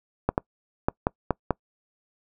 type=clicks; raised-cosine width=1 ms; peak=-7 dBFS; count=6; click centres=0.29 / 0.379 / 0.885 / 1.069 / 1.307 / 1.507 s; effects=noise-tail reverb RT60 0.1 s tail -26 dB re dry